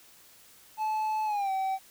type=tone with pitch glide; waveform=triangle; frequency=866 to 767.1 Hz; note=A5 to G5; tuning=-28 to -38 cents; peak=-25 dBFS; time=0.77-1.79 s; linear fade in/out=50 ms; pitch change=-210 cents; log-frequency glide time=1.25-1.51 s; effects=white hiss -56 dBFS RMS until 1.9 s

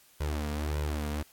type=tone with flanger; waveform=sawtooth; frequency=74.7 Hz; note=D2; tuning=30 cents sharp; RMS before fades=-32 dBFS; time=0.2-1.23 s; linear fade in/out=10 ms; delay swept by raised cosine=2 to 4.3 ms; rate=1.7 Hz; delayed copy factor=+0.75; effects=white hiss -60 dBFS RMS until 1.32 s + AAC 64 kbps

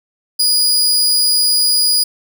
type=tone; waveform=sawtooth; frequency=4906 Hz; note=D#8; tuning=25 cents flat; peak=-8 dBFS; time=0.39-2.04 s; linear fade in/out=10 ms; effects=none

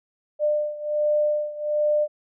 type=beating tone pair; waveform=sine; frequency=598 / 599.3 Hz; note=D5 / D5; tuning=+31 / +35 cents; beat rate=1.3 Hz; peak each=-22 / -25 dBFS; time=0.39-2.08 s; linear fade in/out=50 ms; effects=none

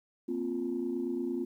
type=chord; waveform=sine; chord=Bb suspended second; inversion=none; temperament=just; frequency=233.1 / 262.2 / 349.6 Hz; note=Bb3 / C4 / F4; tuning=0 / +4 / +2 cents; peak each=-37 / -34 / -33 dBFS; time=0.28-1.45 s; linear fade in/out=10 ms; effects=tanh soft clip ceiling -23 dBFS + 11-bit

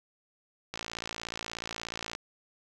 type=click train; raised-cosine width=0.2 ms; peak=-18 dBFS; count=81; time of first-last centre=0.74-2.151 s; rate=56.7 Hz; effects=none

